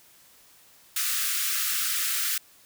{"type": "high-pass noise", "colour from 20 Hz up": "white", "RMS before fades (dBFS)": -27, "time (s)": [0.96, 2.38], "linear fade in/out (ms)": 5, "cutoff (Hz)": 1200, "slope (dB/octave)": 96, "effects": ["white hiss -56 dBFS RMS until 2.65 s"]}